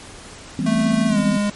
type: chord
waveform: sine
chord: C major seventh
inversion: first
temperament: equal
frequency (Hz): 164.81 / 196 / 246.9 / 261.6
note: E3 / G3 / B3 / C4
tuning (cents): 0 / 0 / 0 / 0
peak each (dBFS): -24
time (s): 0.59-1.37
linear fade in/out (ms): 2
type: tone with pitch glide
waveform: square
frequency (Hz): 220 to 205.3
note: A3 to G#3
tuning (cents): 0 to -20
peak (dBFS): -18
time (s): 0.66-1.5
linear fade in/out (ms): 5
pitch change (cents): -120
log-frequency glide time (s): 1.08-1.18
effects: pink hiss -39 dBFS RMS until 1.55 s + MP3 48 kbps